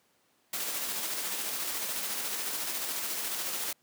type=noise with tremolo; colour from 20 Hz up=white; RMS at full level=-33 dBFS; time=0.53-3.73 s; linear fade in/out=5 ms; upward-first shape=square; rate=14 Hz; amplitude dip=25%; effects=pink hiss -69 dBFS RMS until 3.82 s + high-pass 200 Hz 12 dB/octave